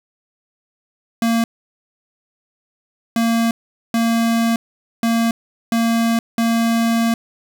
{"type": "tone bursts at uneven times", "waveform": "square", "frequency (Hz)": 229.8, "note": "A#3", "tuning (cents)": -25, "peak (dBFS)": -15, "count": 6, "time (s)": [[1.22, 1.44], [3.16, 3.51], [3.94, 4.56], [5.03, 5.31], [5.72, 6.19], [6.38, 7.14]], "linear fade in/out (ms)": 2, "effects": []}